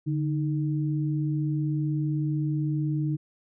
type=tone pair together; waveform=sine; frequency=146.82 / 311.1 Hz; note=D3 / D#4; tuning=0 / 0 cents; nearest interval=octave + minor second; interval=1300 cents; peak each=-25 / -30 dBFS; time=0.06-3.17 s; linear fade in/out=20 ms; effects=none